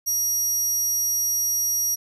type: tone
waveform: 25% pulse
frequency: 5700 Hz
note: F8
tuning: 34 cents sharp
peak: -16 dBFS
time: 0.06-1.96 s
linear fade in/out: 20 ms
effects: none